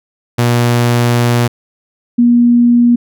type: tone pair in turn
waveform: sawtooth / sine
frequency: 120 / 239.4 Hz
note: B2 / A#3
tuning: -49 / +46 cents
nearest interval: octave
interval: 1195 cents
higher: second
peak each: -5 dBFS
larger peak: neither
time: 0.38-1.48 / 2.18-2.96 s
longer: first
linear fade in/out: 10 ms
effects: none